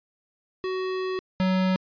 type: tone pair in turn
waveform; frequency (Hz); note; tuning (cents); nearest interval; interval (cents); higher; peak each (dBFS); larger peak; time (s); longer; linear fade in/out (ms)
square; 373.7 / 186.85; F#4 / F#3; +17 / +17; octave; 1200; first; -27 / -21; second; 0.64-1.19 / 1.4-1.76; first; 0
effects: resampled to 11025 Hz

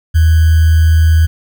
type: tone with sample-and-hold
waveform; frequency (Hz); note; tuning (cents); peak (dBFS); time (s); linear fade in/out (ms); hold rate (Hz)
sine; 80.3; E2; -45; -5; 0.14-1.27; 20; 1575
effects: none

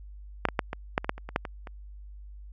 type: clicks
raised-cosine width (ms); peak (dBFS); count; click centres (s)
0.5; -6 / -13 / -8 / -17 / -8 / -19 / -9 / -27 / -23 / -9 / -19 / -25; 12; 0.453 / 0.487 / 0.592 / 0.731 / 0.979 / 1.045 / 1.094 / 1.18 / 1.29 / 1.361 / 1.452 / 1.672
effects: added 50 Hz sine -42 dBFS peak until 2.52 s

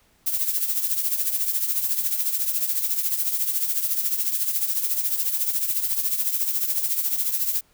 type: noise with tremolo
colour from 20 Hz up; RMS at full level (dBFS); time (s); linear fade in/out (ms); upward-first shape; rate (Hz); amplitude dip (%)
violet; -21; 0.26-7.61; 10; triangle; 14; 70
effects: pink hiss -61 dBFS RMS until 7.73 s

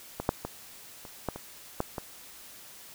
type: clicks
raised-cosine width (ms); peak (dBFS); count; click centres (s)
1; -18 / -9 / -19 / -30 / -15 / -24 / -13 / -19; 8; 0.2 / 0.291 / 0.45 / 1.052 / 1.287 / 1.36 / 1.804 / 1.982
effects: white hiss -49 dBFS RMS until 2.94 s

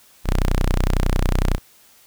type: tone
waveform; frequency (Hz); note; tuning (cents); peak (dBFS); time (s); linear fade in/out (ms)
sawtooth; 30.95; B0; +5; -12; 0.24-1.59; 50
effects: white hiss -52 dBFS RMS until 2.06 s

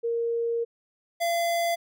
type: tone pair in turn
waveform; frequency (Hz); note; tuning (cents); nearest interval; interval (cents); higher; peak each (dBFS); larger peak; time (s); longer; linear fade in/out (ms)
sine / square; 465.6 / 681.8; A#4 / F5; -2 / -42; perfect fifth; 660; second; -24; neither; 0.03-0.65 / 1.2-1.76; first; 20
effects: none

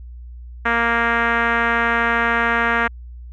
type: tone with low-pass filter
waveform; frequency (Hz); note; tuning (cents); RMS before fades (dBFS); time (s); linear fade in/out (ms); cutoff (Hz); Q
5% pulse; 233.1; A#3; 0; -18; 0.65-2.88; 10; 1700; 2.2
effects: added 60 Hz sine -33 dBFS peak until 3.32 s

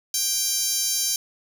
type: tone with high-pass filter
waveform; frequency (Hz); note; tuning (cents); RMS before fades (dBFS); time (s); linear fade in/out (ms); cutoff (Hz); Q
10% pulse; 787; G5; +7; -24; 0.14-1.16; 2; 6800; 4.1
effects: none

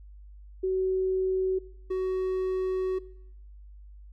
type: tone pair in turn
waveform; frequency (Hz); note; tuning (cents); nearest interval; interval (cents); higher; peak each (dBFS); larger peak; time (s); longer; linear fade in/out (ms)
sine / triangle; 375.9 / 373.9; F#4 / F#4; +27 / +18; unison; 9; first; -24; neither; 0.63-1.59 / 1.9-2.99; second; 10
effects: noise-tail reverb RT60 0.8 s tail -20 dB re dry + added 50 Hz sine -45 dBFS peak until 4.12 s

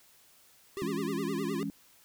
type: tone with vibrato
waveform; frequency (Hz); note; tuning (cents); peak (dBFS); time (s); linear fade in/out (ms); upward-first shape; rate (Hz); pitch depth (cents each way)
square; 370; F#4; 0; -35; 0.77-1.63; 0; sine; 9.7; 170
type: chord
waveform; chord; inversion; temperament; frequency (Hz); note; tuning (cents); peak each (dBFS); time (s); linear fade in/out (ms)
sine; C# minor; first; just; 166.31 / 207.9 / 277.2; E3 / G#3 / C#4; +16 / +2 / 0; -39 / -36 / -35; 0.82-1.7; 0
effects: white hiss -61 dBFS RMS until 2.04 s

